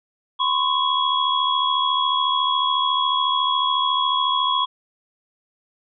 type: tone cluster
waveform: sine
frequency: 1013 / 1087 / 3333 Hz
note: B5 / C#6 / G#7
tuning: +44 / -34 / +5 cents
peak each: -22 dBFS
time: 0.39-4.66 s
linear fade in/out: 20 ms
effects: none